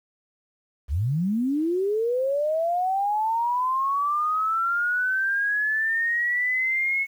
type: linear sweep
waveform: sine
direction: up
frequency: 58.27 to 2200 Hz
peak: -21 dBFS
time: 0.88-7.07 s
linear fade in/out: 50 ms
effects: 9-bit